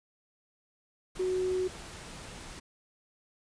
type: tone in noise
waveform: sine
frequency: 370 Hz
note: F#4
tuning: in tune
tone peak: -27 dBFS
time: 1.19-1.68 s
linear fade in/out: 10 ms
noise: pink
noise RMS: -45 dBFS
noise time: 1.15-2.6 s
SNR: +15 dB
effects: resampled to 22050 Hz